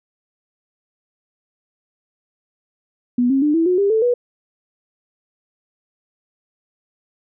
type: tone with pitch steps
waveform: sine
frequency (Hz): 244.9 / 270.2 / 298 / 328.8 / 362.7 / 400.1 / 441.4 / 487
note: B3 / C#4 / D4 / E4 / F#4 / G4 / A4 / B4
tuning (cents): -14 / -44 / +25 / -4 / -34 / +35 / +5 / -24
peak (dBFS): -13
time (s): 3.18-4.14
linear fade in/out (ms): 5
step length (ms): 120
effects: none